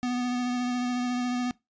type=tone with vibrato; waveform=square; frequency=246.9 Hz; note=B3; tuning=in tune; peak=-27 dBFS; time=0.03-1.51 s; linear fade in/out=0 ms; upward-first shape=triangle; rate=14 Hz; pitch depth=20 cents each way; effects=noise-tail reverb RT60 0.2 s tail -21 dB re dry + resampled to 16000 Hz